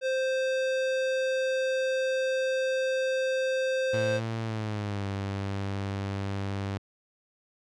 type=tone; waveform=square; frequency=523.3 Hz; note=C5; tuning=in tune; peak=-26 dBFS; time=0.01-4.21 s; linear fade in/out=50 ms
type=tone with pitch glide; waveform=sawtooth; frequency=112.7 to 98.68 Hz; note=A2 to G2; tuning=+42 to +12 cents; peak=-26 dBFS; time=3.93-6.78 s; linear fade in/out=10 ms; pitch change=-230 cents; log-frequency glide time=4.42-5.06 s
effects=low-pass 5000 Hz 12 dB/octave